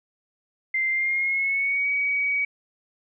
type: tone with pitch glide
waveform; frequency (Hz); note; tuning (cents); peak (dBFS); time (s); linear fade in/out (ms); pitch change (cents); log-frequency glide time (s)
sine; 2087 to 2263; C7 to C#7; -5 to +35; -21; 0.74-2.45; 5; +140; 0.89-1.88
effects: none